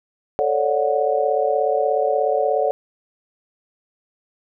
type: chord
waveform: sine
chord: D major seventh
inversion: second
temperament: just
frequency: 440.5 / 550.6 / 587.3 / 734.2 Hz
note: A4 / C#5 / D5 / F#5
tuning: +2 / -12 / 0 / -14 cents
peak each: -22 dBFS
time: 0.39-2.71 s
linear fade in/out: 0 ms
effects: none